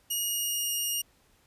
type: tone with pitch glide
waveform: 10% pulse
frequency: 2876 to 2851 Hz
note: F#7 to F7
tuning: -50 to +35 cents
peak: -20 dBFS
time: 0.1-1.02 s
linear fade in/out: 10 ms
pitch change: -15 cents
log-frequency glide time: 0.26-0.72 s
effects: pink hiss -65 dBFS RMS until 1.46 s + resampled to 32000 Hz